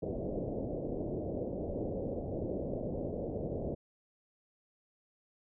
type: low-pass noise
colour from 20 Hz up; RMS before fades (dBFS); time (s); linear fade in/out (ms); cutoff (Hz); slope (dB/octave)
white; -37; 0.02-3.75; 10; 610; 48
effects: none